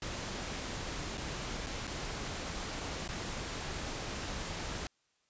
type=noise with dropouts; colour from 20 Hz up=pink; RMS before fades=-39 dBFS; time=0.02-4.87 s; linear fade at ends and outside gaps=1 ms; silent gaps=1.173-1.178 / 1.663-1.668 / 1.87-1.876 / 3.078-3.089 s; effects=white hiss -75 dBFS RMS until 5.29 s + resampled to 16000 Hz